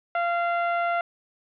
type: tone with low-pass filter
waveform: 15% pulse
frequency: 690 Hz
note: F5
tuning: 21 cents flat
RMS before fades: -25 dBFS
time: 0.15-1.01 s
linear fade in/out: 2 ms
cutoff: 1400 Hz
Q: 0.68
effects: resampled to 11025 Hz